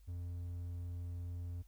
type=tone; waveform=triangle; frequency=87.31 Hz; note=F2; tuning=in tune; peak=-38 dBFS; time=0.07-1.63 s; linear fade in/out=20 ms; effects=added 50 Hz sine -58 dBFS peak until 1.67 s + white hiss -75 dBFS RMS until 1.67 s